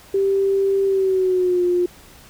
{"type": "tone with pitch glide", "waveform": "sine", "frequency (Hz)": [391.6, 355], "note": ["G4", "F4"], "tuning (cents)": [-2, 28], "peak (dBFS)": -15, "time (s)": [0.14, 1.86], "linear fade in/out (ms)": 5, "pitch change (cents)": -170, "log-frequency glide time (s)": [0.85, 1.63], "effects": ["pink hiss -46 dBFS RMS until 2.29 s"]}